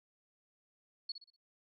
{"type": "tone with echo", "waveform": "sine", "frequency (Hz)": 4377, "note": "C#8", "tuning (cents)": -23, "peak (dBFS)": -36, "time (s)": [1.09, 1.12], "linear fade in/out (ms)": 5, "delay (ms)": 61, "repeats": 4, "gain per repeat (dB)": -9, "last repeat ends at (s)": 1.364, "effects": []}